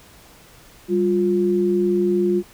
sine tone pair together, 196.7 / 353.5 Hz, G3 / F4, +6 / +21 cents, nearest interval minor seventh, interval 1015 cents, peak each -21 / -17 dBFS, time 0.88-2.43 s, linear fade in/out 50 ms, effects pink hiss -48 dBFS RMS until 2.53 s

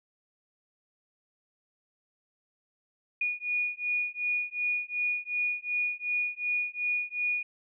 sine beating tone pair, 2451 / 2453.7 Hz, D#7 / D#7, -27 / -25 cents, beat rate 2.7 Hz, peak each -31 dBFS, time 3.21-7.43 s, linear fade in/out 5 ms, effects none

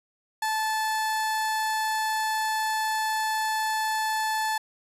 30% pulse tone, 872 Hz, A5, 16 cents flat, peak -22 dBFS, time 0.42-4.58 s, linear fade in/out 5 ms, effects resampled to 32000 Hz

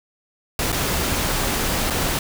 pink noise with dropouts, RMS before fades -22 dBFS, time 0.59-2.19 s, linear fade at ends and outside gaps 2 ms, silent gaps 0.72-0.726 / 1.901-1.905 s, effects none

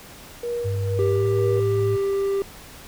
sine tone with tremolo, 477.1 Hz, A#4, 40 cents sharp, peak -23 dBFS, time 0.43-1.6 s, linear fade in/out 5 ms, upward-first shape sine, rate 2.1 Hz, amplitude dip 65%
sine tone with pitch glide, 99.8 to 106.96 Hz, G2 to A2, +32 to -49 cents, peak -22 dBFS, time 0.64-1.97 s, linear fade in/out 20 ms, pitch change +119 cents, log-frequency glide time 1.15-1.25 s
triangle tone, 394.4 Hz, G4, 11 cents sharp, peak -18 dBFS, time 0.99-2.42 s, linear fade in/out 0 ms
effects pink hiss -43 dBFS RMS until 2.87 s

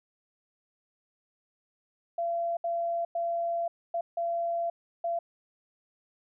sine tone bursts at uneven times, 681 Hz, F5, 44 cents flat, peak -27 dBFS, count 6, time 2.18-2.57 / 2.64-3.05 / 3.15-3.68 / 3.94-4.01 / 4.17-4.7 / 5.04-5.19 s, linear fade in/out 5 ms, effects none

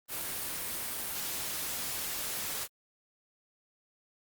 white noise, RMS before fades -36 dBFS, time 0.08-2.68 s, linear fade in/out 50 ms, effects Opus 32 kbps

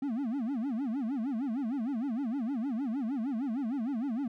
triangle tone with vibrato, 250 Hz, B3, 21 cents sharp, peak -28 dBFS, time 0.02-4.28 s, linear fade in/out 5 ms, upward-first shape sine, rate 6.5 Hz, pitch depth 260 cents each way, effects none

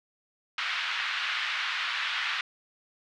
pink band-pass noise, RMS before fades -31 dBFS, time 0.58-2.41 s, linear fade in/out 2 ms, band 1300 to 3700 Hz, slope 24 dB/octave, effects none

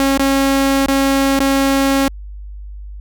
sawtooth tone with dropouts, 272.9 Hz, C#4, 27 cents flat, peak -8 dBFS, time 0-2.08 s, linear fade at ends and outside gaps 1 ms, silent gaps 0.175-0.195 / 0.86-0.884 / 1.391-1.402 s, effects added 50 Hz sine -28 dBFS peak until 3 s

